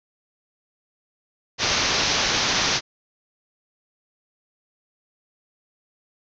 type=low-pass noise; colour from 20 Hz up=white; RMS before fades=-22 dBFS; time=1.58-2.81 s; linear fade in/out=50 ms; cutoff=6300 Hz; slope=96 dB/octave; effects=none